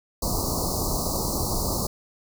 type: band-stop noise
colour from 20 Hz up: pink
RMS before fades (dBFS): -26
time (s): 0.22-1.87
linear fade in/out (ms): 5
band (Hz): 1200 to 4200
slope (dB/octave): 96
effects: none